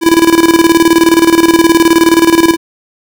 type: tone with tremolo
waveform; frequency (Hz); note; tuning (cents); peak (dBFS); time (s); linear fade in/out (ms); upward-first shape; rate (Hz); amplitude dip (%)
square; 332.2; E4; +13; -3; 0.01-2.57; 50; square; 19; 70
effects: none